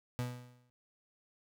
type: tone with exponential decay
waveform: 35% pulse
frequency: 123.47 Hz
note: B2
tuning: in tune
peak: -30 dBFS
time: 0.19-0.7 s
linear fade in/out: 0 ms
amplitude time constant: 110 ms
effects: none